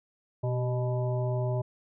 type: harmonic tone with a mistuned harmonic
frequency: 123.47 Hz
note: B2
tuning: in tune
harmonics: 1 / 3 / 5 / 7 / 8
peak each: -27 / -36 / -34 / -43 / -46 dBFS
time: 0.43-1.62 s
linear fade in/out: 10 ms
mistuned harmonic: 3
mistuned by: +63 cents
effects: none